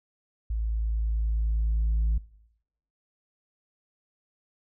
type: tone with level ramp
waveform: sine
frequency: 54.8 Hz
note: A1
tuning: 6 cents flat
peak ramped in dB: -25 to -19 dBFS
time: 0.5-2.18 s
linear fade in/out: 5 ms
effects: noise-tail reverb RT60 0.8 s tail -22 dB re dry + tanh soft clip ceiling -20 dBFS